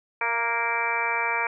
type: harmonic tone with a mistuned harmonic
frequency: 233.1 Hz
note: A#3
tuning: in tune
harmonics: 2 / 3 / 4 / 5 / 6 / 7 / 8 / 9 / 10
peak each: -36 / -36 / -28 / -34 / -33 / -33 / -35 / -38 / -27 dBFS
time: 0.21-1.47 s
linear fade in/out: 2 ms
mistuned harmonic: 3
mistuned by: -28 cents
effects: none